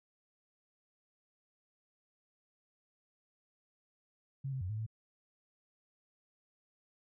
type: tone with pitch steps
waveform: sine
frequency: 136.3 / 131.8 / 91.1 / 107.7 / 110.4 Hz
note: C#3 / C3 / F#2 / A2 / A2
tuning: -29 / +13 / -26 / -37 / +6 cents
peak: -35 dBFS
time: 4.44-4.865 s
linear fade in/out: 10 ms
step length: 85 ms
effects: none